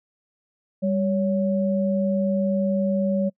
sine tone pair together, 197.2 / 561 Hz, G3 / C#5, +11 / +21 cents, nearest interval octave + tritone, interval 1810 cents, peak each -21 / -24 dBFS, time 0.82-3.3 s, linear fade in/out 20 ms, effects noise-tail reverb RT60 0.1 s tail -26 dB re dry

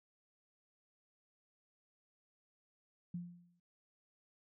sine tone with exponential decay, 174.61 Hz, F3, in tune, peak -37 dBFS, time 3.14-3.6 s, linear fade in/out 5 ms, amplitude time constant 100 ms, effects none

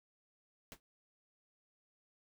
pink noise with exponential decay, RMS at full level -45 dBFS, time 0.72-0.8 s, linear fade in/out 0 ms, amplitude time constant 16 ms, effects none

